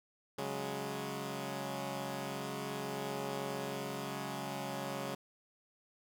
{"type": "chord", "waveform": "10% pulse", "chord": "C# suspended fourth", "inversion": "none", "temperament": "equal", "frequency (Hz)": [138.59, 185, 207.7], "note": ["C#3", "F#3", "G#3"], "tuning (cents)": [0, 0, 0], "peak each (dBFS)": [-33, -35, -34], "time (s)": [0.38, 5.15], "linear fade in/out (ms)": 5, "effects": []}